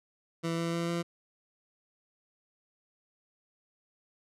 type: tone with pitch steps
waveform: 20% pulse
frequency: 166.2 / 167.65 / 169.11 / 170.58 Hz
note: E3 / E3 / E3 / F3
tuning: +15 / +30 / +45 / -40 cents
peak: -25 dBFS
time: 0.43-1.03 s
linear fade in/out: 20 ms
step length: 150 ms
effects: low-pass 9000 Hz 12 dB/octave